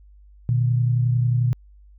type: tone pair together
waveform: sine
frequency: 120 / 151.19 Hz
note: B2 / D#3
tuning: -49 / -49 cents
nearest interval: major third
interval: 400 cents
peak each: -17 / -26 dBFS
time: 0.49-1.53 s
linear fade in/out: 0 ms
effects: added 50 Hz sine -46 dBFS peak until 1.98 s